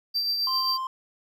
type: tone with tremolo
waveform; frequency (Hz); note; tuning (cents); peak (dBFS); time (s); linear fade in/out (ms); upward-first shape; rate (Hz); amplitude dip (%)
triangle; 4690; D8; -3; -21; 0.14-0.78; 20; triangle; 7.6; 40
type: tone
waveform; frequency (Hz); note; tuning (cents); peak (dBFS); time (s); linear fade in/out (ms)
triangle; 1046.5; C6; 0; -26; 0.47-0.87; 2
effects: none